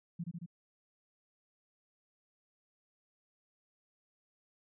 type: tone with echo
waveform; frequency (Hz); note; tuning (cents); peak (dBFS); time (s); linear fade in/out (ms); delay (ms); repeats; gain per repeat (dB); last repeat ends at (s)
sine; 170.9; F3; -37; -35; 0.19-0.24; 10; 74; 3; -2; 0.462
effects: none